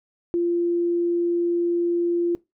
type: tone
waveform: sine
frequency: 345 Hz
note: F4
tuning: 21 cents flat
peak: -19 dBFS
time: 0.34-2.35 s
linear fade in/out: 0 ms
effects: noise-tail reverb RT60 0.2 s tail -21 dB re dry